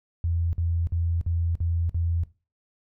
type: tone bursts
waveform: sine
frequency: 84.4 Hz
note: E2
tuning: 41 cents sharp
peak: -22 dBFS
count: 6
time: 0.24-2.235 s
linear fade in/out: 0 ms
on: 290 ms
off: 51 ms
effects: noise-tail reverb RT60 0.3 s tail -18 dB re dry